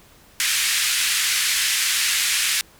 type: band-pass noise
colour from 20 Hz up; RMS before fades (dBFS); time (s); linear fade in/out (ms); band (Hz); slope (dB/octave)
pink; -21; 0.4-2.61; 0; 1800 to 12000; 24
effects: pink hiss -51 dBFS RMS until 2.79 s